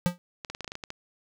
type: tone with exponential decay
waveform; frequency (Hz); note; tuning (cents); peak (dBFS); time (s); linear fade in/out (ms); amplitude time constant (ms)
square; 176.6; F3; +20; -18; 0.06-0.18; 0; 24
type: clicks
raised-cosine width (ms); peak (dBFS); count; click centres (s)
0.2; -19; 10; 0.448 / 0.5 / 0.549 / 0.607 / 0.645 / 0.678 / 0.719 / 0.754 / 0.838 / 0.904
effects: none